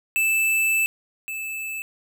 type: tone pair in turn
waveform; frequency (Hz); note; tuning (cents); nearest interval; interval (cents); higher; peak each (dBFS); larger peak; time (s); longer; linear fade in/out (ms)
square; 2637 / 2626; E7 / E7; 0 / -7; unison; 7; first; -19 / -29; first; 0.16-0.86 / 1.28-1.82; first; 0
effects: none